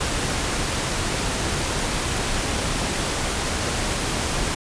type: noise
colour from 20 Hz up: pink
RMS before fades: -24 dBFS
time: 0-4.55 s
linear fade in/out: 10 ms
effects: resampled to 22050 Hz